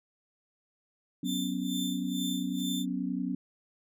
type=chord; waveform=sine; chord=F# suspended fourth; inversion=none; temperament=equal; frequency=185 / 246.9 / 277.2 Hz; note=F#3 / B3 / C#4; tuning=0 / 0 / 0 cents; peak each=-34 dBFS; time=1.23-3.35 s; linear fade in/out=5 ms
type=tone with tremolo; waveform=sawtooth; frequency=3552 Hz; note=A7; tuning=16 cents sharp; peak=-31 dBFS; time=1.24-2.86 s; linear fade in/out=50 ms; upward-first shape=sine; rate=2.2 Hz; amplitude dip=85%
type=noise with exponential growth; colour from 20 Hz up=blue; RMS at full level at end=-48 dBFS; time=2.52-2.61 s; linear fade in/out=5 ms; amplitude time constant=18 ms
effects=none